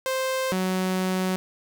sawtooth tone pair in turn, 523.3 / 186.09 Hz, C5 / F#3, 0 / +10 cents, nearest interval octave + tritone, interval 1790 cents, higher first, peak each -20 / -19 dBFS, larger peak second, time 0.06-0.52 / 0.52-1.36 s, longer second, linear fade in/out 0 ms, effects none

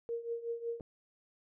sine tone with tremolo, 466.2 Hz, A#4, in tune, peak -32 dBFS, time 0.09-0.8 s, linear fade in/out 0 ms, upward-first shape triangle, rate 5.4 Hz, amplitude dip 85%
click, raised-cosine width 2 ms, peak -32 dBFS, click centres 0.808 s
effects none

